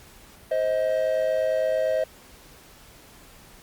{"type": "tone pair together", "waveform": "triangle", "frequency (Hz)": [523.3, 632.1], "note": ["C5", "D#5"], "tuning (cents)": [0, 27], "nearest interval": "minor third", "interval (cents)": 327, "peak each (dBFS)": [-23, -21], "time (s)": [0.51, 2.04], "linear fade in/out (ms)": 5, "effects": ["pink hiss -50 dBFS RMS until 3.62 s", "Opus 48 kbps"]}